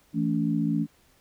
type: chord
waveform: sine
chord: A major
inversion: second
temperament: equal with one note detuned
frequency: 164.81 / 220 / 284.5 Hz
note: E3 / A3 / C#4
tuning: 0 / 0 / +45 cents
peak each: -27 dBFS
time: 0.13-0.87 s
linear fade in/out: 50 ms
effects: pink hiss -62 dBFS RMS until 1.2 s